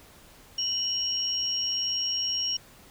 sine tone pair together, 2960 / 5581 Hz, F#7 / F8, 0 / -2 cents, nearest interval major seventh, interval 1098 cents, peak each -31 / -27 dBFS, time 0.58-2.57 s, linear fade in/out 5 ms, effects pink hiss -53 dBFS RMS until 2.9 s

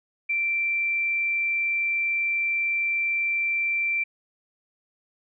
sine tone, 2349 Hz, D7, in tune, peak -22 dBFS, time 0.29-4.04 s, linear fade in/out 10 ms, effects none

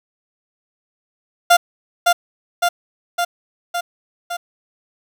30% pulse tone with echo, 698 Hz, F5, 1 cent flat, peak -5 dBFS, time 1.5-1.57 s, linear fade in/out 10 ms, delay 560 ms, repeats 5, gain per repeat -3 dB, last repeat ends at 4.37 s, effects none

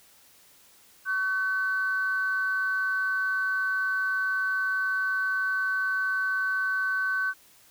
sine tone pair together, 1126 / 1521.8 Hz, C#6 / F#6, +27 / +48 cents, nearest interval perfect fourth, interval 521 cents, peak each -33 / -24 dBFS, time 1.05-7.34 s, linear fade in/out 50 ms, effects tanh soft clip ceiling -18 dBFS + white hiss -57 dBFS RMS until 7.7 s

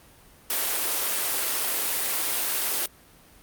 white high-pass noise, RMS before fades -26 dBFS, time 0.5-2.86 s, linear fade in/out 2 ms, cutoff 290 Hz, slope 24 dB/octave, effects pink hiss -53 dBFS RMS until 3.42 s + Opus 32 kbps

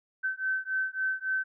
sine beating tone pair, 1534 / 1537.6 Hz, G6 / G6, -38 / -34 cents, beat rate 3.6 Hz, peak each -31 dBFS, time 0.23-1.44 s, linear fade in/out 20 ms, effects none

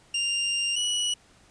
sawtooth tone pair in turn, 2794 / 2933 Hz, F7 / F#7, 0 / -16 cents, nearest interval minor second, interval 84 cents, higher second, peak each -21 dBFS, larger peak neither, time 0.14-0.76 / 0.76-1.14 s, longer first, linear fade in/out 5 ms, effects pink hiss -58 dBFS RMS until 1.5 s + resampled to 22050 Hz

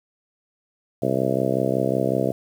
harmonic tone, 65.41 Hz, C2, in tune, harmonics 2 / 3 / 4 / 5 / 6 / 7 / 8 / 9 / 10, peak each -28 / -28 / -28 / -28 / -28 / -28 / -28 / -28 / -28 dBFS, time 1.02-2.32 s, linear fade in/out 5 ms, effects 8-bit

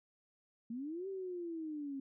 sine linear two-way sweep, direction up then down, 221.5 to 392 to 267.5 Hz, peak -39 dBFS, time 0.7-2 s, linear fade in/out 5 ms, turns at 1.08 s, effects none

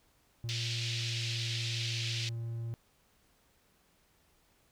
triangle tone with pitch glide, 116.54 to 115.67 Hz, A#2 to A#2, 0 to -13 cents, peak -33 dBFS, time 0.44-2.74 s, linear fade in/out 0 ms, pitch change -13 cents, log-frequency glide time 0.85-1.51 s
white band-pass noise, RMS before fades -38 dBFS, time 0.49-2.29 s, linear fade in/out 0 ms, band 2400 to 4800 Hz, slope 24 dB/octave
effects pink hiss -69 dBFS RMS until 4.71 s

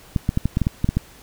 clicks, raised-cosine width 5 ms, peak -6 dBFS, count 10, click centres 0.162 / 0.291 / 0.374 / 0.456 / 0.571 / 0.617 / 0.669 / 0.844 / 0.89 / 0.97 s, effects pink hiss -47 dBFS RMS until 1.22 s

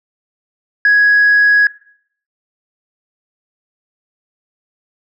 sine tone, 1666 Hz, G#6, 5 cents sharp, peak -5 dBFS, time 0.85-1.67 s, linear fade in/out 2 ms, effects noise-tail reverb RT60 0.6 s tail -20 dB re dry + tanh soft clip ceiling -4 dBFS

